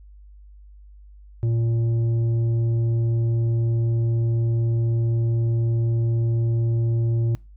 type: tone with tanh clipping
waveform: triangle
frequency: 115.5 Hz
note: A#2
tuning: 16 cents flat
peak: -20 dBFS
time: 1.43-7.35 s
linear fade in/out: 0 ms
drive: 11 dB
effects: noise-tail reverb RT60 0.3 s tail -24 dB re dry + added 50 Hz sine -43 dBFS peak until 7.56 s